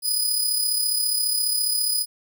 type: tone with amplitude modulation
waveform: 15% pulse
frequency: 4978 Hz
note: D#8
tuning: in tune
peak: -12 dBFS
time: 0.02-2.06 s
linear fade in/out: 50 ms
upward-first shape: sine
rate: 34.7 Hz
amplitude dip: 45%
effects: none